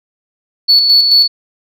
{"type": "tone with tremolo", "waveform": "sine", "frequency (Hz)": 4435, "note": "C#8", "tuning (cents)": 0, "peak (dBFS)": -3, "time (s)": [0.68, 1.28], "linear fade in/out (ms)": 20, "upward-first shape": "square", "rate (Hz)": 4.6, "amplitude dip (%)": 45, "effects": ["tanh soft clip ceiling -1 dBFS"]}